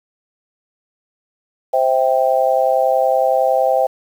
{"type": "chord", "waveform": "sine", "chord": "C major", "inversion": "none", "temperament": "just", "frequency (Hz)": [523.3, 654.1, 784.9], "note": ["C5", "E5", "G5"], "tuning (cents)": [0, -14, 2], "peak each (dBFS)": [-16, -17, -17], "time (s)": [1.73, 3.87], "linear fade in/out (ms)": 10, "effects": ["7-bit"]}